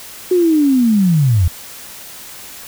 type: linear sweep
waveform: sine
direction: down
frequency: 370 to 78.3 Hz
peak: -9 dBFS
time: 0.31-1.48 s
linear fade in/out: 5 ms
effects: white hiss -34 dBFS RMS until 2.67 s

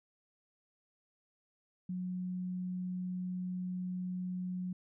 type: tone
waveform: sine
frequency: 182.1 Hz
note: F#3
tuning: 27 cents flat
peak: -35 dBFS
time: 1.89-4.73 s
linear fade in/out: 5 ms
effects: none

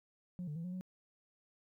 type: tone with pitch steps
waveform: sine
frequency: 179.2 / 149.1 / 166.6 / 180.2 / 184.5 Hz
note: F3 / D3 / E3 / F#3 / F#3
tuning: +45 / +27 / +19 / -45 / -5 cents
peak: -37 dBFS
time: 0.39-0.81 s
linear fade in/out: 0 ms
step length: 84 ms
effects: tanh soft clip ceiling -37 dBFS + 13-bit

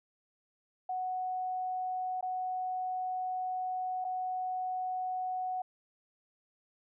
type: tone with dropouts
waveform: sine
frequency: 740 Hz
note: F#5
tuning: in tune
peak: -32 dBFS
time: 0.89-5.62 s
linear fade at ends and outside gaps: 5 ms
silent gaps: 2.21-2.226 / 4.044-4.048 s
effects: none

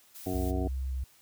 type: noise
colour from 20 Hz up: blue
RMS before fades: -46 dBFS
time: 0.14-0.52 s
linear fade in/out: 20 ms
type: harmonic tone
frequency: 92.5 Hz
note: F#2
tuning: in tune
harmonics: 1 / 2 / 3 / 4 / 5 / 7 / 8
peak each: -36 / -39 / -34 / -37 / -41 / -40 / -41 dBFS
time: 0.26-0.68 s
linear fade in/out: 5 ms
type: tone with vibrato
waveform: sine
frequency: 65.41 Hz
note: C2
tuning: in tune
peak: -30 dBFS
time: 0.34-1.04 s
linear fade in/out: 5 ms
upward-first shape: square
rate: 2.6 Hz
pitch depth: 10 cents each way
effects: white hiss -61 dBFS RMS until 1.21 s

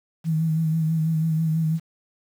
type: tone with vibrato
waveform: sine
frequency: 160 Hz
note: D#3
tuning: 49 cents sharp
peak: -19 dBFS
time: 0.24-1.8 s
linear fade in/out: 50 ms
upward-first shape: sine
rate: 6.1 Hz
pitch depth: 38 cents each way
effects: 8-bit

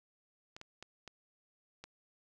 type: clicks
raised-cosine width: 0.2 ms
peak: -30 dBFS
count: 5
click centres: 0.565 / 0.614 / 0.826 / 1.077 / 1.84 s
effects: none

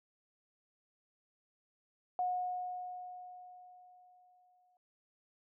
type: tone with exponential decay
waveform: sine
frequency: 726 Hz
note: F#5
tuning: 33 cents flat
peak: -30 dBFS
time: 2.19-4.77 s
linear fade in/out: 1 ms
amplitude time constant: 560 ms
effects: none

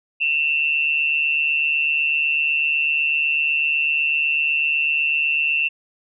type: tone with amplitude modulation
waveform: sine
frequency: 2694 Hz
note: E7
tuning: 37 cents sharp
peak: -14 dBFS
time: 0.2-5.69 s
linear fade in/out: 20 ms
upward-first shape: sine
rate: 148 Hz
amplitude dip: 65%
effects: none

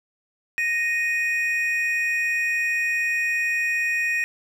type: tone pair together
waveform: triangle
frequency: 1864.7 / 2482 Hz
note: A#6 / D#7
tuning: 0 / -5 cents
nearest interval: perfect fourth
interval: 495 cents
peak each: -22 dBFS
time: 0.58-4.24 s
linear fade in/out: 0 ms
effects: none

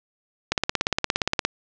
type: click train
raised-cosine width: 0.2 ms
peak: -3 dBFS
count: 17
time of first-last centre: 0.52-1.45 s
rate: 17.2 Hz
effects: low-pass 7000 Hz 12 dB/octave

